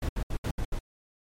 brown noise bursts at uneven times, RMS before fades -29 dBFS, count 6, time 0.02-0.09 / 0.16-0.23 / 0.3-0.37 / 0.44-0.51 / 0.58-0.65 / 0.72-0.79 s, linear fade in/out 5 ms, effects MP3 64 kbps

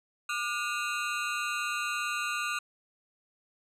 25% pulse ring-modulated tone, 1318.5 Hz, E6, in tune, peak -23 dBFS, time 0.29-2.59 s, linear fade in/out 5 ms, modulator 119 Hz, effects low-pass 9000 Hz 12 dB/octave

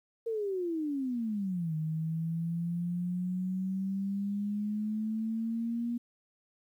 sine exponential two-way sweep, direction down then up, 466.2 to 155.56 to 238.9 Hz, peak -30 dBFS, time 0.26-5.98 s, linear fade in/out 10 ms, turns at 1.75 s, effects 11-bit

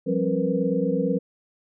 sine tone cluster, 175.3 / 193.4 / 269.1 / 466.9 / 495.5 Hz, F3 / G3 / C4 / A#4 / B4, +7 / -23 / +49 / +3 / +6 cents, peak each -27 dBFS, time 0.06-1.19 s, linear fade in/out 20 ms, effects none

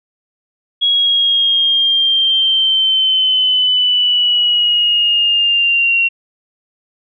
sine linear sweep, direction down, 3322 to 2738 Hz, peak -10 dBFS, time 0.81-6.09 s, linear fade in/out 20 ms, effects none

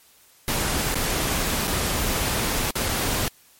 pink noise with dropouts, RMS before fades -24 dBFS, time 0.48-3.28 s, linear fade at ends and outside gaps 0 ms, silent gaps 0.944-0.955 / 1.673-1.678 / 2.707-2.755 / 2.884-2.888 s, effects white hiss -55 dBFS RMS until 3.59 s + MP3 64 kbps

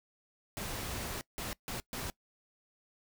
pink noise bursts at uneven times, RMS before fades -39 dBFS, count 4, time 0.57-1.21 / 1.38-1.53 / 1.68-1.8 / 1.93-2.1 s, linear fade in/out 0 ms, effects noise-tail reverb RT60 0.1 s tail -22 dB re dry

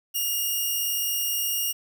5% pulse tone, 2843 Hz, F7, 30 cents sharp, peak -15 dBFS, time 0.14-1.73 s, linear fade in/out 20 ms, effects 9-bit

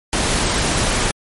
pink noise, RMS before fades -18 dBFS, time 0.13-1.11 s, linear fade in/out 0 ms, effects MP3 48 kbps

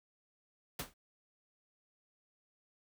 pink noise with exponential decay, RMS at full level -34 dBFS, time 0.79-0.94 s, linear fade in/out 5 ms, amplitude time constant 31 ms, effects none

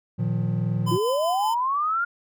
triangle chord, Bb suspended fourth, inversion none, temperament equal with one note detuned, 116.54 / 155.56 / 177.87 Hz, Bb2 / Eb3 / F3, 0 / 0 / +32 cents, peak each -23 / -26 / -25 dBFS, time 0.18-0.98 s, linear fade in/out 20 ms
square tone with tremolo, 1014 Hz, B5, 45 cents sharp, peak -26 dBFS, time 0.86-1.55 s, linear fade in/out 20 ms, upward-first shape triangle, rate 5.3 Hz, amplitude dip 40%
sine linear sweep, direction up, 327.5 to 1424 Hz, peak -21 dBFS, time 0.91-2.05 s, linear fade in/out 10 ms
effects none

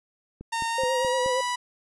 click train, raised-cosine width 3 ms, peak -26 dBFS, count 5, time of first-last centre 0.41-1.261 s, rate 4.7 Hz
sawtooth tone with pitch glide, 917 to 982.8 Hz, A#5 to B5, -29 to -9 cents, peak -22 dBFS, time 0.52-1.56 s, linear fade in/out 10 ms, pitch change +120 cents, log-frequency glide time 0.68-1.36 s
sine tone with vibrato, 515 Hz, C5, 28 cents flat, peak -24 dBFS, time 0.78-1.41 s, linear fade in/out 5 ms, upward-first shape sine, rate 8.6 Hz, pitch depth 47 cents each way
effects resampled to 24000 Hz

